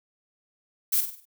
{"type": "noise with echo", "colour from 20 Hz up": "violet", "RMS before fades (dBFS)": -23, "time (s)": [0.92, 1.01], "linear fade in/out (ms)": 10, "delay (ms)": 49, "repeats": 5, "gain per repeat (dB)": -7, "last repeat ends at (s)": 1.255, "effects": []}